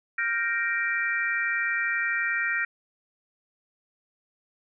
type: chord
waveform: sine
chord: G minor seventh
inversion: third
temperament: equal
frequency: 1396.9 / 1568 / 1864.7 / 2349 Hz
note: F6 / G6 / Bb6 / D7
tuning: 0 / 0 / 0 / 0 cents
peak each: -31 / -31 / -27 / -31 dBFS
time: 0.18-2.65 s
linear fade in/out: 5 ms
effects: none